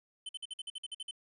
square tone bursts, 3061 Hz, G7, 42 cents flat, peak -39 dBFS, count 11, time 0.26-1.111 s, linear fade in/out 5 ms, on 31 ms, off 51 ms, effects resampled to 24000 Hz + 12-bit

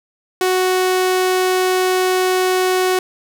sawtooth tone, 370 Hz, F#4, in tune, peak -10 dBFS, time 0.41-2.99 s, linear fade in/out 2 ms, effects none

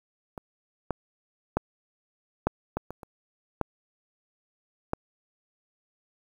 clicks, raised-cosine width 1 ms, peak -23 / -13 / -9 / -8 / -14 / -22 / -28 / -11 / -12 dBFS, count 9, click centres 0.378 / 0.907 / 1.57 / 2.47 / 2.77 / 2.906 / 3.032 / 3.613 / 4.934 s, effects 8-bit

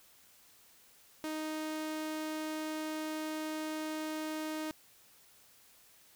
sawtooth tone, 311.1 Hz, D#4, in tune, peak -32 dBFS, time 1.24-4.71 s, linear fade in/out 0 ms, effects white hiss -62 dBFS RMS until 6.15 s

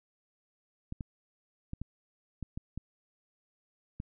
clicks, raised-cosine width 5 ms, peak -25 dBFS, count 8, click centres 0.924 / 1.008 / 1.734 / 1.816 / 2.427 / 2.575 / 2.776 / 4.001 s, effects none

